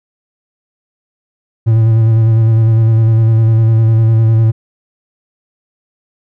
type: tone with vibrato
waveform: triangle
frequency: 112.2 Hz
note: A2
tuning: 34 cents sharp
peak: -4 dBFS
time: 1.66-4.52 s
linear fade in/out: 20 ms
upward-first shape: square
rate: 9.9 Hz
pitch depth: 22 cents each way
effects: none